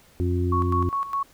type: harmonic tone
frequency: 89 Hz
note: F2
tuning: 33 cents sharp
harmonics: 1 / 2 / 3 / 4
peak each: -22 / -35 / -29 / -28 dBFS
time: 0.2-0.89 s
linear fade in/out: 0 ms
type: tone with tremolo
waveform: sine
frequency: 1108.7 Hz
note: C#6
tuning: in tune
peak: -22 dBFS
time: 0.52-1.23 s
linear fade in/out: 5 ms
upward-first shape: square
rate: 4.9 Hz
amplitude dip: 70%
effects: pink hiss -55 dBFS RMS until 1.33 s